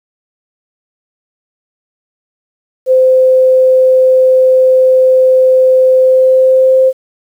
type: tone with pitch glide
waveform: sine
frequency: 517 to 522.7 Hz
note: C5 to C5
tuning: -21 to -2 cents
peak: -4 dBFS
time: 2.86-6.93 s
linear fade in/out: 50 ms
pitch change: +19 cents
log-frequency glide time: 5.96-6.81 s
effects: 7-bit